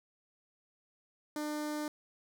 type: tone with notch filter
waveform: sawtooth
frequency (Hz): 300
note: D4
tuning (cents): +37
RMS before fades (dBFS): -37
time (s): 1.36-1.88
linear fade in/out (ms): 2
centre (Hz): 2700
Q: 1.9
effects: none